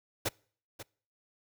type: noise with echo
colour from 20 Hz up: pink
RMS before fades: -30 dBFS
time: 0.25-0.29 s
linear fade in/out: 10 ms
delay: 540 ms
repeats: 1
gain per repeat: -13 dB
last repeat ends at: 0.83 s
effects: noise-tail reverb RT60 0.5 s tail -26 dB re dry + high-pass 60 Hz 12 dB/octave